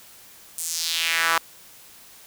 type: tone with high-pass filter sweep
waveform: sawtooth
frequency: 165.2 Hz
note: E3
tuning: 4 cents sharp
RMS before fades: -24 dBFS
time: 0.58-1.38 s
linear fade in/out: 2 ms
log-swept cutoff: 9100 to 1100 Hz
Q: 2.2
effects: white hiss -48 dBFS RMS until 2.26 s